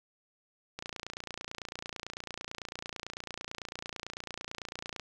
click train, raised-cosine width 0.2 ms, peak -21 dBFS, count 123, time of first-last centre 0.79-4.997 s, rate 29 Hz, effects none

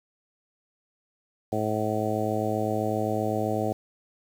harmonic tone, 107.7 Hz, A2, 37 cents flat, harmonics 1 / 2 / 3 / 4 / 5 / 6 / 7, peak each -32 / -32 / -32 / -32 / -32 / -32 / -32 dBFS, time 1.52-3.73 s, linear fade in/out 5 ms, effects 8-bit

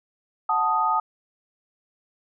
sine chord, D# diminished, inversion first, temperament equal, 740 / 880 / 1244.5 Hz, F#5 / A5 / D#6, 0 / 0 / 0 cents, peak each -28 / -23 / -22 dBFS, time 0.49-1 s, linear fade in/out 5 ms, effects none

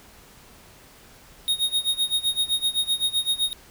square tone with tremolo, 3729 Hz, A#7, in tune, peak -19 dBFS, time 1.48-3.53 s, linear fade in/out 0 ms, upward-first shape sine, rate 7.8 Hz, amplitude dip 90%, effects pink hiss -50 dBFS RMS until 3.7 s

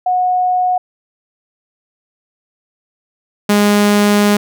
sine / sawtooth tone pair in turn, 730 / 206.1 Hz, F#5 / G#3, -24 / -13 cents, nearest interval octave + minor seventh, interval 2189 cents, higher first, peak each -11 / -5 dBFS, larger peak second, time 0.06-0.78 / 3.49-4.37 s, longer second, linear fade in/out 5 ms, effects none

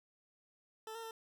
20% pulse tone with pitch steps, 440.1 / 456.3 / 449 Hz, A4 / A#4 / A4, 0 / -37 / +35 cents, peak -39 dBFS, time 0.87-1.11 s, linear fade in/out 2 ms, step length 80 ms, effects none

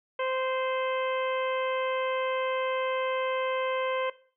harmonic tone, 520 Hz, C5, 11 cents flat, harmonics 1 / 2 / 3 / 4 / 5 / 6, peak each -29 / -33 / -39 / -39 / -41 / -43 dBFS, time 0.19-4.1 s, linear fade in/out 5 ms, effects noise-tail reverb RT60 0.4 s tail -17 dB re dry

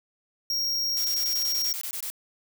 square tone, 5588 Hz, F8, in tune, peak -25 dBFS, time 0.5-1.73 s, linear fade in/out 2 ms
blue noise bursts, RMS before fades -33 dBFS, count 12, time 0.97-2.101 s, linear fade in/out 0 ms, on 75 ms, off 21 ms
effects none

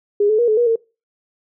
sine tone with pitch steps, 410.4 / 431.4 / 476.7 / 431.1 / 479.6 / 454.9 Hz, G#4 / A4 / A#4 / A4 / A#4 / A#4, -21 / -34 / +39 / -35 / +49 / -42 cents, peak -12 dBFS, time 0.2-0.758 s, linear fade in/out 5 ms, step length 93 ms, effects noise-tail reverb RT60 0.3 s tail -23 dB re dry

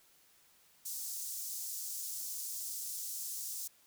pink high-pass noise, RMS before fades -41 dBFS, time 0.85-3.68 s, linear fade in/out 10 ms, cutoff 5900 Hz, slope 24 dB/octave, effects white hiss -66 dBFS RMS until 3.86 s

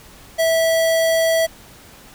square tone, 654 Hz, E5, 14 cents flat, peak -15 dBFS, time 0.38-1.47 s, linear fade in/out 20 ms, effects pink hiss -44 dBFS RMS until 2.14 s

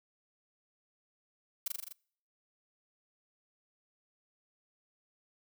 blue noise with echo, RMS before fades -33 dBFS, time 1.66-1.68 s, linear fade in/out 5 ms, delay 41 ms, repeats 6, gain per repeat -2 dB, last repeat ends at 1.926 s, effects noise-tail reverb RT60 0.6 s tail -26 dB re dry

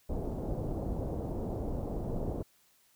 pink low-pass noise, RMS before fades -35 dBFS, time 0.09-2.43 s, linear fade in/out 10 ms, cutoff 670 Hz, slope 24 dB/octave, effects white hiss -67 dBFS RMS until 2.95 s

